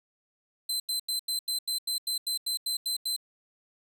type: tone bursts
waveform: sawtooth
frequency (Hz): 4069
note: C8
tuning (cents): -49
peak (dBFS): -25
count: 13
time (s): 0.69-3.164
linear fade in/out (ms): 5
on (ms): 110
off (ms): 87
effects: 11-bit